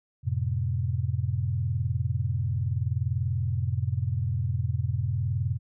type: tone cluster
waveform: sine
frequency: 90.2 / 111 / 130.7 Hz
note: F#2 / A2 / C3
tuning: -44 / +16 / -1 cents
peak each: -29 dBFS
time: 0.23-5.59 s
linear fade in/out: 50 ms
effects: none